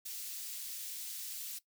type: high-pass noise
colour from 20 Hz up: white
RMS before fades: -43 dBFS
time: 0.05-1.59 s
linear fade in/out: 10 ms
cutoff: 3400 Hz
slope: 12 dB/octave
effects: noise-tail reverb RT60 0.1 s tail -17 dB re dry